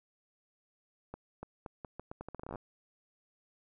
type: accelerating click train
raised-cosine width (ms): 1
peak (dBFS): -28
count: 18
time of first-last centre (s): 1.14-2.557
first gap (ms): 290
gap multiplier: 0.8
effects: none